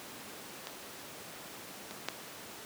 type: clicks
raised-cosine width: 0.2 ms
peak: -21 / -25 / -14 dBFS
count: 3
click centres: 0.671 / 1.91 / 2.086 s
effects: pink hiss -46 dBFS RMS until 2.65 s + high-pass 200 Hz 12 dB/octave